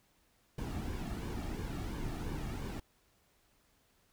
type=noise with flanger; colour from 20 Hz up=brown; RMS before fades=-39 dBFS; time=0.58-2.8 s; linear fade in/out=5 ms; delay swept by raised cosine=1.5 to 2.02 ms; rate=2.9 Hz; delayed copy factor=-0.55; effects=pink hiss -71 dBFS RMS until 4.12 s